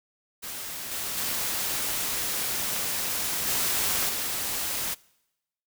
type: noise with level steps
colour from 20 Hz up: white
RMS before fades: -36 / -32 / -29 / -26 / -30 dBFS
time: 0.42-4.95 s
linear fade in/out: 20 ms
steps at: 0.91 / 1.17 / 3.47 / 4.09 s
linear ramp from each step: 5 ms
effects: noise-tail reverb RT60 0.9 s tail -24 dB re dry